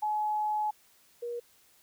sine tone pair in turn, 849 / 476.5 Hz, G#5 / A#4, +38 / +38 cents, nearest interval minor seventh, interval 1000 cents, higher first, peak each -27 / -33 dBFS, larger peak first, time 0.02-0.71 / 1.22-1.4 s, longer first, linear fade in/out 10 ms, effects white hiss -63 dBFS RMS until 1.82 s

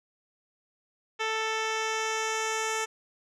10% pulse tone with low-pass filter sweep, 441.4 Hz, A4, 5 cents sharp, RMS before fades -30 dBFS, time 1.19-2.86 s, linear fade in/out 20 ms, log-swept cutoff 4300 to 7900 Hz, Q 1.7, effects none

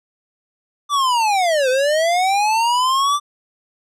square linear two-way sweep, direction down then up, 1181 to 501 to 1181 Hz, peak -15 dBFS, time 0.89-3.2 s, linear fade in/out 50 ms, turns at 1.69 s, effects low-pass 9000 Hz 12 dB/octave

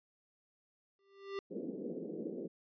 square tone with exponential growth, 394.5 Hz, G4, 11 cents sharp, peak -36 dBFS, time 0.99-1.39 s, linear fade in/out 1 ms, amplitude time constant 86 ms
white band-pass noise, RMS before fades -42 dBFS, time 1.5-2.48 s, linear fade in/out 20 ms, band 180 to 480 Hz, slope 48 dB/octave
effects resampled to 11025 Hz

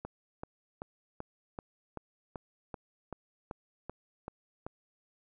click train, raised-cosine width 1 ms, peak -25 dBFS, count 13, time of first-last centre 0.05-4.665 s, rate 2.6 Hz, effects none

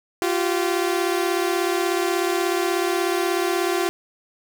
sawtooth tone pair together, 347 / 383.5 Hz, F4 / G4, -11 / -38 cents, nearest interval major second, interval 173 cents, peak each -18 / -20 dBFS, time 0.22-3.89 s, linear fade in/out 0 ms, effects none

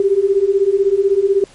sine beating tone pair, 383.9 / 399.9 Hz, G4 / G4, -36 / +35 cents, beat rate 16 Hz, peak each -15 / -13 dBFS, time 0-1.44 s, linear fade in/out 2 ms, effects pink hiss -45 dBFS RMS until 1.54 s + MP3 48 kbps

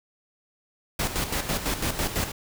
pink noise with tremolo, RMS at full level -26 dBFS, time 0.99-2.32 s, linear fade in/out 5 ms, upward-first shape square, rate 6 Hz, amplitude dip 60%, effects none

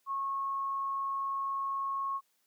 sine tone, 1094 Hz, C#6, 23 cents flat, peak -31 dBFS, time 0.06-2.21 s, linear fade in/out 50 ms, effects white hiss -74 dBFS RMS until 2.46 s + high-pass 200 Hz 12 dB/octave

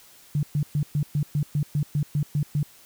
sine tone bursts, 146.83 Hz, D3, in tune, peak -20 dBFS, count 12, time 0.35-2.63 s, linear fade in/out 2 ms, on 80 ms, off 120 ms, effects white hiss -52 dBFS RMS until 2.85 s

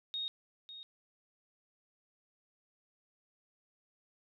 sine tone with echo, 3729 Hz, A#7, in tune, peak -35 dBFS, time 0.14-0.28 s, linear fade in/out 0 ms, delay 550 ms, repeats 1, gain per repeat -11 dB, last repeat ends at 0.83 s, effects none

